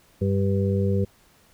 harmonic tone, 98 Hz, G2, in tune, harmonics 1 / 2 / 4 / 5, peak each -22 / -25 / -28 / -29 dBFS, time 0.21-1.05 s, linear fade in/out 10 ms, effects pink hiss -58 dBFS RMS until 1.53 s

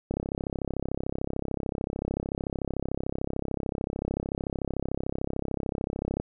click train, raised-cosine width 2 ms, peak -16 dBFS, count 205, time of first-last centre 0.11-6.2 s, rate 33.5 Hz, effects none

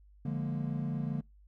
triangle chord, Bb dominant seventh, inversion first, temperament equal, 146.83 / 174.61 / 207.7 / 233.1 Hz, D3 / F3 / Ab3 / Bb3, 0 / 0 / 0 / 0 cents, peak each -32 / -37 / -38 / -36 dBFS, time 0.25-1.21 s, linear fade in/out 5 ms, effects noise-tail reverb RT60 0.2 s tail -24 dB re dry + added 50 Hz sine -56 dBFS peak until 1.47 s

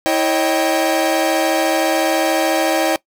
45% pulse tone cluster, 325.6 / 547 / 621 / 780 Hz, E4 / C#5 / D#5 / G5, -21 / -23 / -3 / -9 cents, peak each -20 dBFS, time 0.06-2.96 s, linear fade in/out 0 ms, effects noise-tail reverb RT60 0.1 s tail -20 dB re dry

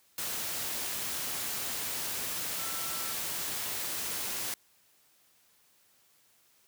sine tone in noise, 1338 Hz, E6, 25 cents sharp, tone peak -44 dBFS, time 2.59-3.13 s, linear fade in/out 2 ms, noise white, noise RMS -35 dBFS, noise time 0.18-4.54 s, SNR -12 dB, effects white hiss -66 dBFS RMS until 6.67 s + high-pass 60 Hz 12 dB/octave

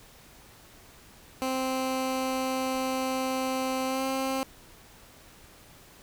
15% pulse tone with pitch glide, 261.2 to 265.5 Hz, C4 to C4, -3 to +25 cents, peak -21 dBFS, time 1.42-4.43 s, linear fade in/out 0 ms, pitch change +28 cents, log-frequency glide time 3.86-4.04 s, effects pink hiss -53 dBFS RMS until 6.02 s

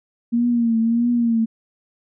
sine tone with vibrato, 233.1 Hz, A#3, in tune, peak -15 dBFS, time 0.32-1.46 s, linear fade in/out 20 ms, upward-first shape triangle, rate 1.6 Hz, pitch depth 68 cents each way, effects none

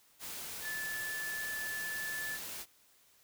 sine tone in noise, 1740 Hz, A6, 20 cents flat, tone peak -37 dBFS, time 0.62-2.39 s, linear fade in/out 50 ms, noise white, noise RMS -43 dBFS, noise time 0.19-2.66 s, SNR +3 dB, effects white hiss -66 dBFS RMS until 3.23 s

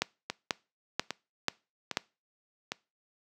two click trains, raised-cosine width 0.2 ms, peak -15 / -9 dBFS, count 4 / 5, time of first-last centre 0.3-2.719 / 0.02-1.971 s, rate 1.24 / 2.05 Hz, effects noise-tail reverb RT60 0.3 s tail -23 dB re dry + high-pass 150 Hz 12 dB/octave

